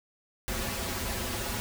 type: noise with comb filter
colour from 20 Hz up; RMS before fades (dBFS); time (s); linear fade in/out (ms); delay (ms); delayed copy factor
pink; -33; 0.48-1.6; 0; 6.6; -0.9
effects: none